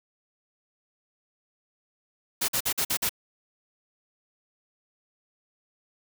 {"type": "noise bursts", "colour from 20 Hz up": "white", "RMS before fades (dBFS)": -26, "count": 6, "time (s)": [2.41, 3.094], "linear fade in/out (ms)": 10, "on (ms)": 74, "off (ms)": 48, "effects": []}